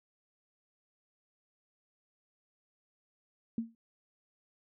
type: tone with exponential decay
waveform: sine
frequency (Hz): 228.5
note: A#3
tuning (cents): -34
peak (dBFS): -27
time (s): 3.58-3.75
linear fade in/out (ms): 2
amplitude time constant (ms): 35
effects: none